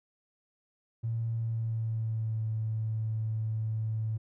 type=tone with pitch glide; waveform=triangle; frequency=114.4 to 110.12 Hz; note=A#2 to A2; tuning=-32 to +2 cents; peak=-25 dBFS; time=1.03-4.18 s; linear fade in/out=20 ms; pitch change=-66 cents; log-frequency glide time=1.31-2.47 s; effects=tanh soft clip ceiling -27 dBFS